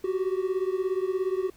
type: beating tone pair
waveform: triangle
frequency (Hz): 370 / 387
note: F#4 / G4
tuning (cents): 0 / -22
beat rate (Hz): 17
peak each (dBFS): -25 / -27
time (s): 0.04-1.5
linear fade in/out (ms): 5
effects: pink hiss -58 dBFS RMS until 1.56 s